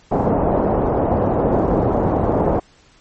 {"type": "low-pass noise", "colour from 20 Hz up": "white", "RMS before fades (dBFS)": -17, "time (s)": [0.11, 2.6], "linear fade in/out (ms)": 10, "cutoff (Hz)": 750, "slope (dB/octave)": 24, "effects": ["pink hiss -52 dBFS RMS until 3 s", "MP3 32 kbps"]}